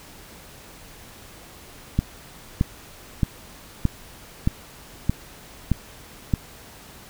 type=click train; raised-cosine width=5 ms; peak=-6 dBFS; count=8; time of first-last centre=1.99-6.338 s; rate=1.61 Hz; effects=pink hiss -45 dBFS RMS until 7.09 s